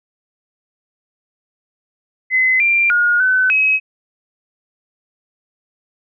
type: tone with pitch steps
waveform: sine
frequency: 2038 / 2375 / 1434 / 1513 / 2550 Hz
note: C7 / D7 / F6 / F#6 / D#7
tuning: -46 / +19 / +45 / +38 / +42 cents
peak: -11 dBFS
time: 2.3-3.8 s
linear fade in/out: 50 ms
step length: 300 ms
effects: none